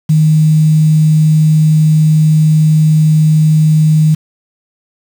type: tone with quantisation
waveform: sine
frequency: 155.56 Hz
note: D#3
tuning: in tune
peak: -5 dBFS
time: 0.09-4.15 s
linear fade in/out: 10 ms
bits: 5
effects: none